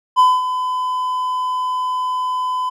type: tone with ADSR envelope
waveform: triangle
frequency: 1010 Hz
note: B5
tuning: 39 cents sharp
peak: -5 dBFS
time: 0.16-2.7 s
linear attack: 33 ms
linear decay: 220 ms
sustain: -11 dB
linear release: 15 ms
effects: none